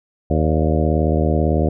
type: harmonic tone with a mistuned harmonic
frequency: 78 Hz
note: D#2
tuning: 5 cents sharp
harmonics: 1 / 2 / 3 / 4 / 5 / 6 / 7 / 8 / 9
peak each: -18 / -21 / -23 / -24 / -25 / -26 / -26 / -27 / -28 dBFS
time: 0.3-1.69 s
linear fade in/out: 5 ms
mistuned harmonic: 8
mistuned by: -66 cents
effects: none